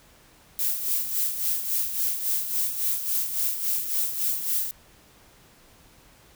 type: noise with tremolo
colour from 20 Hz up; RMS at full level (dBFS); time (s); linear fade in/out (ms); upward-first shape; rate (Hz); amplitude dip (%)
violet; -24; 0.59-4.71; 0; sine; 3.6; 60
effects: pink hiss -55 dBFS RMS until 6.35 s